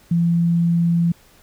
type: tone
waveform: sine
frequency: 169.8 Hz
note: F3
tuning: 48 cents flat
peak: -14 dBFS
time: 0.11-1.12 s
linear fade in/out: 5 ms
effects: pink hiss -52 dBFS RMS until 1.42 s